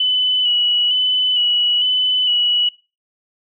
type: tone with vibrato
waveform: sine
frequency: 2970 Hz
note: F#7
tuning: 6 cents sharp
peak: -13 dBFS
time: 0-2.69 s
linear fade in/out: 5 ms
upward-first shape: square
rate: 1.1 Hz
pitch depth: 22 cents each way
effects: noise-tail reverb RT60 0.3 s tail -20 dB re dry